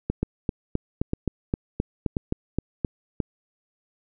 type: two click trains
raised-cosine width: 3 ms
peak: -11 / -10 dBFS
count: 4 / 11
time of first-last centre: 0.1-3.202 / 0.23-2.848 s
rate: 0.967 / 3.82 Hz
effects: none